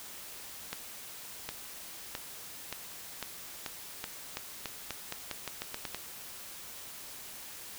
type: accelerating click train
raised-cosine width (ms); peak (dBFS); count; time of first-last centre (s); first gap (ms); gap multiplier
0.2; -18; 17; 0.73-5.946; 760; 0.87
effects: white hiss -46 dBFS RMS until 7.78 s